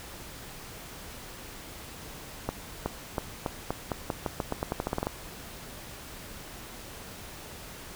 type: accelerating click train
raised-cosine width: 1 ms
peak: -14 dBFS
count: 18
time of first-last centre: 2.49-5.069 s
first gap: 370 ms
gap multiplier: 0.87
effects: pink hiss -44 dBFS RMS until 7.95 s